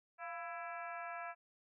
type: harmonic tone with a mistuned harmonic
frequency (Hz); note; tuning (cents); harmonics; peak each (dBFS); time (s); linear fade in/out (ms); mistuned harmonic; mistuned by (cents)
332.6; E4; +16; 2 / 3 / 4 / 5 / 6 / 7 / 8; -46 / -50 / -48 / -50 / -60 / -53 / -59; 0.18-1.35; 50; 2; +67
effects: none